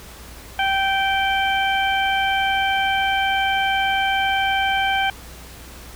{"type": "harmonic tone", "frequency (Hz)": 779, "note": "G5", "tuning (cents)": -11, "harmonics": [1, 2, 3, 4], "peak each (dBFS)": [-20, -23, -25, -26], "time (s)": [0.59, 5.1], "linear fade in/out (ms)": 2, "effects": ["added 60 Hz sine -41 dBFS peak until 5.95 s", "pink hiss -41 dBFS RMS until 5.95 s"]}